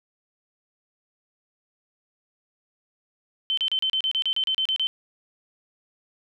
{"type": "tone bursts", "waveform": "sine", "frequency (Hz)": 3081, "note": "G7", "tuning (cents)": -31, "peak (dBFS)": -21, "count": 13, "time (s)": [3.5, 4.87], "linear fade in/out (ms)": 0, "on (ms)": 74, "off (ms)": 34, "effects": []}